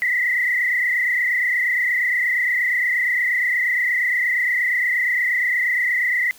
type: tone with frequency modulation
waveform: sine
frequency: 1975.5 Hz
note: B6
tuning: in tune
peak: -17 dBFS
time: 0.02-6.31 s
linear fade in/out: 0 ms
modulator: 28.5 Hz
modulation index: 2.8
effects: white hiss -47 dBFS RMS until 6.38 s